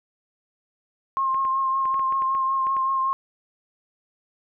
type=tone with vibrato; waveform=sine; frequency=1067 Hz; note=C6; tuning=34 cents sharp; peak=-20 dBFS; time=1.17-3.13 s; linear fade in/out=0 ms; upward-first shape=triangle; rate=5.3 Hz; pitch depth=26 cents each way
type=clicks; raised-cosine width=0.5 ms; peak=-24 dBFS; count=10; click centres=1.345 / 1.451 / 1.855 / 1.943 / 1.995 / 2.124 / 2.221 / 2.35 / 2.669 / 2.767 s
effects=none